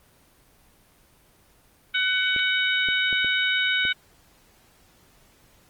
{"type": "harmonic tone", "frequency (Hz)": 749, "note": "F#5", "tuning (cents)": 21, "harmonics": [2, 3, 4, 5], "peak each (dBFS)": [-24, -26, -27, -28], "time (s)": [1.94, 3.93], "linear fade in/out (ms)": 10}
{"type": "clicks", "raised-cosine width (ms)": 2, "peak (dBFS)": -24, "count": 5, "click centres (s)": [2.363, 2.887, 3.128, 3.246, 3.852]}
{"effects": ["pink hiss -58 dBFS RMS until 5.69 s", "Opus 24 kbps"]}